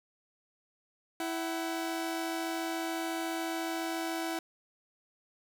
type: tone pair together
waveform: sawtooth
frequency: 329.6 / 753.3 Hz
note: E4 / F#5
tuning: 0 / +31 cents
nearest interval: octave + major second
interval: 1431 cents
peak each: -30 / -34 dBFS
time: 1.2-4.39 s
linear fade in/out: 2 ms
effects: none